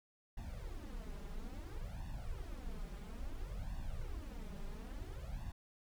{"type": "noise with flanger", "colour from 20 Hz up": "brown", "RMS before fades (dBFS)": -44, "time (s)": [0.37, 5.52], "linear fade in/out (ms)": 5, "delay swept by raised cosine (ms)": [1.1, 5], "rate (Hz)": 0.59, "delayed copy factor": 0.95, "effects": []}